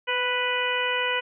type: harmonic tone with a mistuned harmonic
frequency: 493.9 Hz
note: B4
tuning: in tune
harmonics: 1 / 2 / 3 / 4 / 5 / 6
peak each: -30 / -30 / -30 / -30 / -30 / -30 dBFS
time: 0.07-1.21 s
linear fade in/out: 20 ms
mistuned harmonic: 1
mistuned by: +19 cents
effects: none